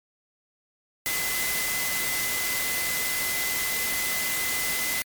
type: tone in noise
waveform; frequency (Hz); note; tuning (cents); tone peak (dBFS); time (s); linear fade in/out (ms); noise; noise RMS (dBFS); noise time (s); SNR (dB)
sine; 2029; B6; +46; -30; 1.06-5.02; 0; white; -28; 1.06-5.02; -5
effects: MP3 96 kbps